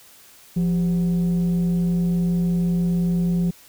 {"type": "tone with frequency modulation", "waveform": "sine", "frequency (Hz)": 174.61, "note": "F3", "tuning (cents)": 0, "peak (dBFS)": -16, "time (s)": [0.56, 3.51], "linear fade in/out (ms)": 10, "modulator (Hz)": 219, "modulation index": 0.28, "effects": ["tanh soft clip ceiling -15 dBFS", "white hiss -49 dBFS RMS until 3.68 s"]}